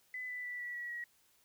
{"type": "tone with pitch steps", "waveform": "sine", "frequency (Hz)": [2007, 1987.4, 1968, 1948.7, 1929.7, 1910.8], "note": ["B6", "B6", "B6", "B6", "B6", "A#6"], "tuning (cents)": [27, 10, -7, -24, -41, 42], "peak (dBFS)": -39, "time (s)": [0.14, 1.04], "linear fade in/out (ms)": 2, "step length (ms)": 150, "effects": ["white hiss -70 dBFS RMS until 1.44 s"]}